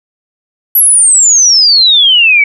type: exponential sweep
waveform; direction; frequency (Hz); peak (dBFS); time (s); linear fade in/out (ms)
sine; down; 11840 to 2229; -3; 0.75-2.44; 5
effects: none